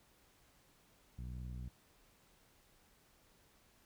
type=tone with low-pass filter; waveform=sawtooth; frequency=61.74 Hz; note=B1; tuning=in tune; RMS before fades=-45 dBFS; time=1.18-1.69 s; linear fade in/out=10 ms; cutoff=160 Hz; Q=1.4; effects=pink hiss -69 dBFS RMS until 3.85 s